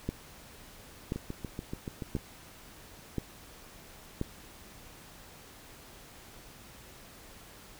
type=two click trains; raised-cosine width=3 ms; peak=-18 / -23 dBFS; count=5 / 8; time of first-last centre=0.09-4.214 / 1.16-2.166 s; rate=0.97 / 6.96 Hz; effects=pink hiss -52 dBFS RMS until 7.79 s